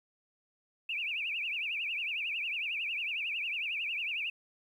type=tone with vibrato; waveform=sine; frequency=2559 Hz; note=D#7; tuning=48 cents sharp; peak=-32 dBFS; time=0.89-4.3 s; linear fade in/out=5 ms; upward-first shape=triangle; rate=11 Hz; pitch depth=220 cents each way; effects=11-bit